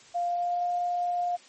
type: tone with pitch glide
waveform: sine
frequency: 699 to 707.1 Hz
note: F5 to F5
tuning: +1 to +21 cents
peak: -25 dBFS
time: 0.14-1.37 s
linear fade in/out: 20 ms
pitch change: +20 cents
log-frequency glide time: 0.25-0.66 s
effects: white hiss -53 dBFS RMS until 1.48 s + MP3 32 kbps